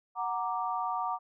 sine chord, Gb augmented, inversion none, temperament equal, 740 / 932.3 / 1174.7 Hz, Gb5 / Bb5 / D6, 0 / 0 / 0 cents, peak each -34 dBFS, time 0.15-1.19 s, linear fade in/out 50 ms, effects none

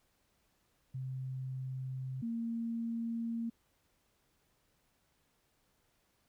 sine tone pair in turn, 130.6 / 230.5 Hz, C3 / A#3, -3 / -19 cents, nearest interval minor seventh, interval 984 cents, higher second, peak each -37 / -34 dBFS, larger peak second, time 0.94-2.22 / 2.22-3.5 s, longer neither, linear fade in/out 10 ms, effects pink hiss -75 dBFS RMS until 6.28 s

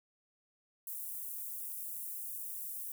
white high-pass noise, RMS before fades -42 dBFS, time 0.87-2.92 s, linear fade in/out 2 ms, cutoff 9900 Hz, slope 24 dB/octave, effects none

